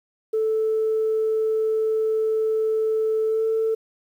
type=tone with pitch glide; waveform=sine; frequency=439 to 444.6 Hz; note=A4 to A4; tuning=-4 to +18 cents; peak=-18 dBFS; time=0.33-3.75 s; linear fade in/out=10 ms; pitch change=+22 cents; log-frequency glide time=3.27-3.44 s; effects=tanh soft clip ceiling -15 dBFS + 9-bit